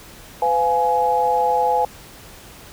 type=chord; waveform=sine; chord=F diminished; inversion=second; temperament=just; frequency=502.9 / 698.5 / 838.1 Hz; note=Cb5 / F5 / Ab5; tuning=+31 / 0 / +16 cents; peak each=-21 / -23 / -17 dBFS; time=0.42-1.85 s; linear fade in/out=2 ms; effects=pink hiss -42 dBFS RMS until 2.72 s